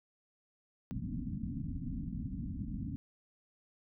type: low-pass noise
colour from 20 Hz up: white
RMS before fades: -39 dBFS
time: 0.91-2.96 s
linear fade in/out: 0 ms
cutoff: 280 Hz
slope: 96 dB/octave
effects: none